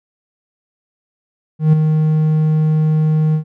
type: tone with ADSR envelope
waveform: triangle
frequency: 155.56 Hz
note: D#3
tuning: in tune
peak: -3 dBFS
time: 1.59-3.44 s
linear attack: 140 ms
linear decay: 8 ms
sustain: -6 dB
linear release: 96 ms
effects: none